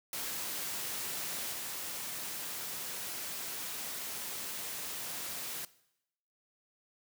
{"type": "noise with level steps", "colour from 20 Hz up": "white", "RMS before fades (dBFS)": [-38, -40], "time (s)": [0.13, 5.65], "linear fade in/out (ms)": 2, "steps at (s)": 1.52, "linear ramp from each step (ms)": 20, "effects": ["noise-tail reverb RT60 0.8 s tail -19 dB re dry", "high-pass 100 Hz 12 dB/octave"]}